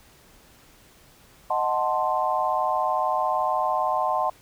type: chord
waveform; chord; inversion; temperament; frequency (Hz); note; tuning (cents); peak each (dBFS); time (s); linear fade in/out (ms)
sine; D# diminished seventh; none; equal; 622.3 / 740 / 880 / 1046.5; D#5 / F#5 / A5 / C6; 0 / 0 / 0 / 0; -28 / -26 / -27 / -26; 1.5-4.3; 5
effects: pink hiss -54 dBFS RMS until 4.41 s